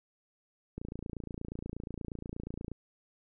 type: click train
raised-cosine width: 3 ms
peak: -26 dBFS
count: 56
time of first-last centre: 0.78-2.717 s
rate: 28.4 Hz
effects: none